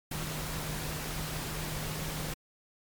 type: tone in noise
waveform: sine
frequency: 154.7 Hz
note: D#3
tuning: 10 cents flat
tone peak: -39 dBFS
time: 0.11-2.34 s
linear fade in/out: 5 ms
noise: pink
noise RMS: -37 dBFS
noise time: 0.11-2.34 s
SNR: -5 dB
effects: MP3 96 kbps